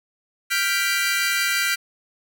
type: chord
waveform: sawtooth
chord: G dominant seventh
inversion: third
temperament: equal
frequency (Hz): 1396.9 / 1568 / 1975.5 / 2349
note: F6 / G6 / B6 / D7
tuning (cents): 0 / 0 / 0 / 0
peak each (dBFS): -22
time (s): 0.5-1.76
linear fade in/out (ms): 20
effects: none